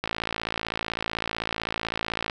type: click train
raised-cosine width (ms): 0.3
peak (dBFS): -11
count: 127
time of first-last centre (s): 0.04-2.298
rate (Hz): 55.8
effects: none